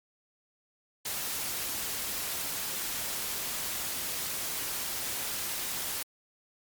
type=noise; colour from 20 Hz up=white; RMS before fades=-34 dBFS; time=1.05-6.03 s; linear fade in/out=5 ms; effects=MP3 96 kbps